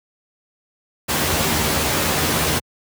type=noise with comb filter; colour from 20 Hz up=pink; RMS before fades=-19 dBFS; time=1.08-2.6 s; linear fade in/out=20 ms; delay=13 ms; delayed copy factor=+0.65; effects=high-pass 80 Hz 12 dB/octave